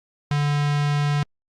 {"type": "tone with notch filter", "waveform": "square", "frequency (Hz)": 145.8, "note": "D3", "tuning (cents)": -12, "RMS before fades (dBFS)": -21, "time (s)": [0.31, 1.23], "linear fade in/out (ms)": 2, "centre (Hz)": 360, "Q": 0.72, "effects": ["low-pass 5000 Hz 12 dB/octave", "Opus 48 kbps"]}